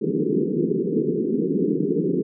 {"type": "band-pass noise", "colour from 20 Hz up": "white", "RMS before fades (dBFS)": -22, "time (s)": [0.01, 2.23], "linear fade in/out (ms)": 20, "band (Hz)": [150, 450], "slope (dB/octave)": 96, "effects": []}